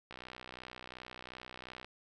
click train, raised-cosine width 0.3 ms, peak -30 dBFS, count 110, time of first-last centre 0.11-1.846 s, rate 62.8 Hz, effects none

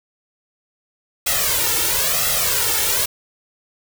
white noise with flanger, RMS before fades -19 dBFS, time 1.26-3.06 s, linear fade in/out 10 ms, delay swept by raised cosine 1.5 to 2.26 ms, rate 1 Hz, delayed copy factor +0.95, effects none

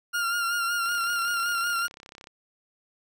40% pulse tone with vibrato, 1396.9 Hz, F6, in tune, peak -24 dBFS, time 0.13-1.88 s, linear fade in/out 20 ms, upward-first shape sine, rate 5.3 Hz, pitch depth 38 cents each way
click train, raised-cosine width 0.2 ms, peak -28 dBFS, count 48, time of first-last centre 0.86-2.271 s, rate 33.3 Hz
effects none

